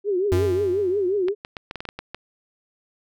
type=tone with vibrato; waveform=sine; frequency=384.7 Hz; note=G4; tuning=33 cents flat; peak=-19 dBFS; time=0.04-1.35 s; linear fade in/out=50 ms; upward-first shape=triangle; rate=5.6 Hz; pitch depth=170 cents each way
type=tone with exponential decay; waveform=square; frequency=92.5 Hz; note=F#2; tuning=in tune; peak=-19 dBFS; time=0.32-1.24 s; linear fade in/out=0 ms; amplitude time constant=200 ms
type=clicks; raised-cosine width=0.3 ms; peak=-16 dBFS; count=10; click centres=1.284 / 1.449 / 1.568 / 1.711 / 1.757 / 1.805 / 1.853 / 1.889 / 1.99 / 2.146 s
effects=none